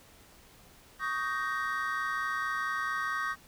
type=chord; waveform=triangle; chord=Eb dominant seventh; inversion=third; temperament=just; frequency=1120.1 / 1244.5 / 1555.6 / 1866.8 Hz; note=Db6 / Eb6 / G6 / Bb6; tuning=+18 / 0 / -14 / +2 cents; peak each=-34 dBFS; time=0.99-3.36 s; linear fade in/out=50 ms; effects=pink hiss -57 dBFS RMS until 3.47 s